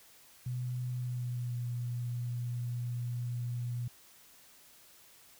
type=tone with pitch glide; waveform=sine; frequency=124.7 to 121.08 Hz; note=B2 to B2; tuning=+17 to -34 cents; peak=-33 dBFS; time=0.46-3.88 s; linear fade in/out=5 ms; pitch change=-51 cents; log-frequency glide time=0.95-1.59 s; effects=white hiss -59 dBFS RMS until 5.39 s